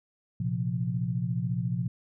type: chord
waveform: sine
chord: Bb suspended second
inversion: none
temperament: equal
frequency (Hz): 116.54 / 130.81 / 174.61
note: Bb2 / C3 / F3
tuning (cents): 0 / 0 / 0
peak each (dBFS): -31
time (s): 0.4-1.88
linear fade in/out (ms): 5
effects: none